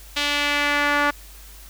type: tone with band-pass filter sweep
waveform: sawtooth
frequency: 290 Hz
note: D4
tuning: 22 cents flat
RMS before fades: -21 dBFS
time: 0.16-1.11 s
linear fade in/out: 10 ms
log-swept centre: 3400 to 1400 Hz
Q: 1.6
effects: added 50 Hz sine -42 dBFS peak until 1.69 s + white hiss -46 dBFS RMS until 1.69 s